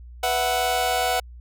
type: chord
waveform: sawtooth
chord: B suspended fourth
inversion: none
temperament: just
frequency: 493.9 / 658.5 / 740.8 Hz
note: B4 / E5 / F#5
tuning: 0 / -2 / +2 cents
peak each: -24 / -24 / -18 dBFS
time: 0.23-1.2 s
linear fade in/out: 5 ms
effects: added 60 Hz sine -39 dBFS peak until 1.4 s